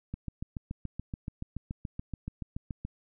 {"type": "click train", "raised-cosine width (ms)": 5, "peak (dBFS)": -23, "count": 20, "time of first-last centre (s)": [0.14, 2.85], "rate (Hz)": 7.01, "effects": []}